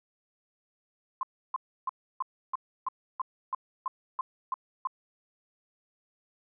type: tone bursts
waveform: sine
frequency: 1046.5 Hz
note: C6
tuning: in tune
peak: -27 dBFS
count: 12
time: 1.21-4.872 s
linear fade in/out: 2 ms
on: 21 ms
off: 310 ms
effects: none